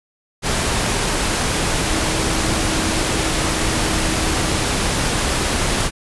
sine tone in noise, 320 Hz, D#4, 49 cents sharp, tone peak -27 dBFS, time 1.89-4.67 s, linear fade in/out 50 ms, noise pink, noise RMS -19 dBFS, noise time 0.42-5.91 s, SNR -11 dB, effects resampled to 24000 Hz

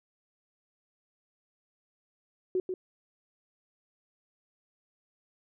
sine tone with echo, 370 Hz, F#4, in tune, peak -25 dBFS, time 2.55-2.6 s, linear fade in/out 2 ms, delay 140 ms, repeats 1, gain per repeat -5 dB, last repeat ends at 2.74 s, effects none

